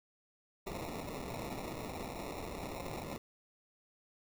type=noise with sample-and-hold; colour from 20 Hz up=white; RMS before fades=-42 dBFS; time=0.66-3.18 s; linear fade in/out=10 ms; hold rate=1575 Hz; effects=none